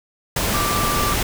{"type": "tone in noise", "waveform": "sine", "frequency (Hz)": 1174.7, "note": "D6", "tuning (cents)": 0, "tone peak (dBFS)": -22, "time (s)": [0.54, 1.14], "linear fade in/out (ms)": 5, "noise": "pink", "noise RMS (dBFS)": -21, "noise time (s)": [0.36, 1.23], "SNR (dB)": -4, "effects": []}